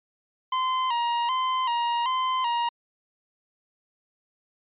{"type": "tone with vibrato", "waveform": "45% pulse", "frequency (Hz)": 987.8, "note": "B5", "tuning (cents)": 0, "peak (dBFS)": -23, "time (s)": [0.52, 2.69], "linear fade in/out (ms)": 5, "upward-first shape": "square", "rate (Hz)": 1.3, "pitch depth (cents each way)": 76, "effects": ["resampled to 8000 Hz"]}